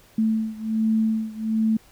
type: beating tone pair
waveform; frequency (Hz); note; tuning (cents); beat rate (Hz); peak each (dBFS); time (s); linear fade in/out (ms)
sine; 220 / 221.3; A3 / A3; 0 / +10; 1.3; -22 / -24; 0.18-1.77; 5
effects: pink hiss -54 dBFS RMS until 1.91 s